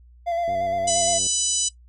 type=tone with vibrato; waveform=triangle; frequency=683 Hz; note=F5; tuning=39 cents flat; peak=-20 dBFS; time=0.26-1.19 s; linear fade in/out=20 ms; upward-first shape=square; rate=8.6 Hz; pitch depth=25 cents each way
type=click train; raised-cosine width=2 ms; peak=-26 dBFS; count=76; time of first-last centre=0.48-1.267 s; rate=95.3 Hz
type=harmonic tone; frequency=994 Hz; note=B5; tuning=11 cents sharp; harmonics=3 / 4 / 5 / 6 / 7 / 8 / 9; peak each=-32 / -32 / -32 / -25 / -25 / -28 / -28 dBFS; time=0.87-1.69 s; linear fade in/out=10 ms
effects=noise-tail reverb RT60 0.1 s tail -17 dB re dry + added 60 Hz sine -47 dBFS peak until 1.88 s